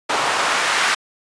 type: noise with band-pass filter sweep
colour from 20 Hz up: white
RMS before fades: -19 dBFS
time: 0.09-0.95 s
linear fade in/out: 10 ms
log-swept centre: 820 to 1500 Hz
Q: 1.1
effects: resampled to 22050 Hz